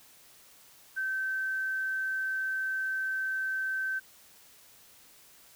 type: tone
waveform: sine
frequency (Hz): 1545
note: G6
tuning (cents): -26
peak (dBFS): -29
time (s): 0.96-4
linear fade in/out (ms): 20
effects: white hiss -57 dBFS RMS until 5.55 s